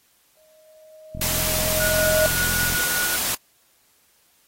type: tone with exponential growth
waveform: sine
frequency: 625 Hz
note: D#5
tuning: 8 cents sharp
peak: -16 dBFS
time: 0.37-2.26 s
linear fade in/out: 0 ms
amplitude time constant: 410 ms
type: click train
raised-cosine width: 5 ms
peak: -21 dBFS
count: 70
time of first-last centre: 1.15-2.747 s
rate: 43.2 Hz
type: noise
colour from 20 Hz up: white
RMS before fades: -24 dBFS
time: 1.21-3.35 s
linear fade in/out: 5 ms
type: tone with tremolo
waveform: sine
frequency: 1455 Hz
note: F#6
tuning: 29 cents flat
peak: -22 dBFS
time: 1.8-3.16 s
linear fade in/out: 2 ms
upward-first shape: triangle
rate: 5.2 Hz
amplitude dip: 65%
effects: white hiss -61 dBFS RMS until 4.47 s + AAC 48 kbps